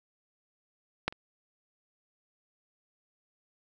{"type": "clicks", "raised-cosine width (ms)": 0.3, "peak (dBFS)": [-11, -30], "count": 2, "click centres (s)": [1.08, 1.125], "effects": []}